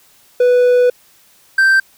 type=tone pair in turn; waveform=triangle; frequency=493.7 / 1564.2 Hz; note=B4 / G6; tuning=-1 / -4 cents; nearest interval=octave + minor sixth; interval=1997 cents; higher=second; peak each=-6 dBFS; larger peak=neither; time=0.4-0.9 / 1.58-1.8 s; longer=first; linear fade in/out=5 ms; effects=white hiss -50 dBFS RMS until 1.97 s